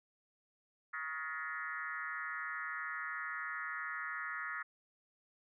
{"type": "tone with frequency modulation", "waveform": "sine", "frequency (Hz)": 1568, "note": "G6", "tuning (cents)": 0, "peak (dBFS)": -38, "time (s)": [0.93, 4.63], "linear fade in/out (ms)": 10, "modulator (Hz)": 153, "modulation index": 2.6, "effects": []}